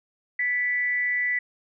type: tone with amplitude modulation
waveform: sine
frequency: 1975.5 Hz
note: B6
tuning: in tune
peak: -20 dBFS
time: 0.39-1.39 s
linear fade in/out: 5 ms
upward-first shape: sine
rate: 264 Hz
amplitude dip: 45%
effects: none